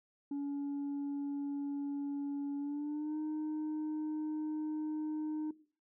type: tone with pitch glide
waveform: sine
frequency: 283.6 to 307.5 Hz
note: C#4 to D#4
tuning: +40 to -20 cents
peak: -32 dBFS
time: 0.31-5.51 s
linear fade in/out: 5 ms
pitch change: +140 cents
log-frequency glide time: 2.58-3.17 s
effects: noise-tail reverb RT60 0.4 s tail -18 dB re dry + tanh soft clip ceiling -34 dBFS